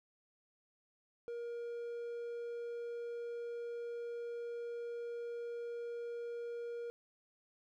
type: tone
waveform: triangle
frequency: 472.4 Hz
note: A#4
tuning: 23 cents sharp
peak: -38 dBFS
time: 1.28-6.9 s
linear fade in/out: 0 ms
effects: none